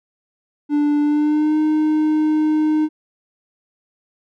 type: tone with pitch glide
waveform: triangle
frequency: 293.7 to 307.9 Hz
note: D4 to D#4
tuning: 0 to -18 cents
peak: -12 dBFS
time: 0.69-2.89 s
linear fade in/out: 50 ms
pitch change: +82 cents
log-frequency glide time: 1.01-1.58 s
effects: none